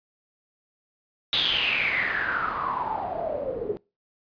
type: noise with low-pass filter sweep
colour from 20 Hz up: white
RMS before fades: -27 dBFS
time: 1.33-3.77 s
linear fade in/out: 0 ms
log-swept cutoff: 3700 to 400 Hz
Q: 9.4
effects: noise-tail reverb RT60 0.3 s tail -24 dB re dry + resampled to 11025 Hz